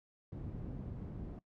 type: low-pass noise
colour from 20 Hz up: white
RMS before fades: -44 dBFS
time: 0.32-1.39 s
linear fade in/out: 2 ms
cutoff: 180 Hz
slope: 12 dB/octave
effects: noise-tail reverb RT60 0.1 s tail -22 dB re dry